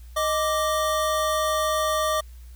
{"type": "tone pair together", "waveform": "square", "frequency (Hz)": [622.3, 1174.7], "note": ["D#5", "D6"], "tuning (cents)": [0, 0], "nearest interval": "major seventh", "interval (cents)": 1100, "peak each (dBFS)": -25, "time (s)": [0.16, 2.21], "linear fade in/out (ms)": 10, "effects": ["added 60 Hz sine -40 dBFS peak until 2.55 s", "white hiss -58 dBFS RMS until 2.55 s"]}